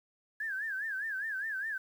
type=tone with vibrato; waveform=sine; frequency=1661.2 Hz; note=G#6; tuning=in tune; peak=-33 dBFS; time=0.4-1.78 s; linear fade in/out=5 ms; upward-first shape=sine; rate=4.9 Hz; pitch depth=150 cents each way; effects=10-bit